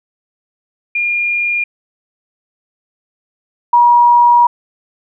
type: tone pair in turn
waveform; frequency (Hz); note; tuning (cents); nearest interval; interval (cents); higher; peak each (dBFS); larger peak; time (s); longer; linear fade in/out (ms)
sine; 2414 / 958; D7 / A#5; +47 / +47; octave + major third; 1600; first; -13 / -5; second; 0.95-1.64 / 3.73-4.47; second; 5
effects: none